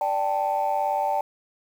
sine chord, D suspended fourth, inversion none, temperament just, 587.3 / 783.1 / 881 Hz, D5 / G5 / A5, 0 / -2 / +2 cents, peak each -27 / -24 / -25 dBFS, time 0.01-1.21 s, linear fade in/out 2 ms, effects tanh soft clip ceiling -15 dBFS + 8-bit

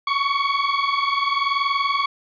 sawtooth tone pair together, 1108.7 / 1129.4 Hz, C#6 / C#6, 0 / +32 cents, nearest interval unison, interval 32 cents, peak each -18 dBFS, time 0.07-2.06 s, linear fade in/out 5 ms, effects resampled to 11025 Hz + 8-bit

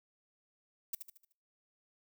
violet noise with echo, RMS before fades -36 dBFS, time 0.93-0.95 s, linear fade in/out 5 ms, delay 75 ms, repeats 5, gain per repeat -7 dB, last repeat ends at 1.325 s, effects noise-tail reverb RT60 0.5 s tail -24 dB re dry

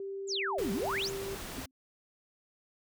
sine tone, 392 Hz, G4, in tune, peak -36 dBFS, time 0-1.35 s, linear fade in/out 2 ms
sine exponential two-way sweep, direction down then up, 7820 to 175.9 to 7820 Hz, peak -31 dBFS, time 0.27-1.11 s, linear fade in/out 50 ms, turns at 0.72 s
pink noise, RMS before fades -42 dBFS, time 0.58-1.66 s, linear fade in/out 5 ms
sine tone with exponential decay, 262.9 Hz, C4, 8 cents sharp, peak -34 dBFS, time 1.58-1.71 s, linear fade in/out 1 ms, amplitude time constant 28 ms
effects none

